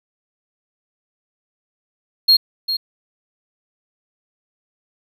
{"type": "tone with echo", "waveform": "triangle", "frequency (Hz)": 4255, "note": "C8", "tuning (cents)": 28, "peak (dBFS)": -7, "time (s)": [2.28, 2.37], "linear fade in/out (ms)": 10, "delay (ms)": 400, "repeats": 1, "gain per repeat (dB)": -10, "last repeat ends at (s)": 2.77, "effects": []}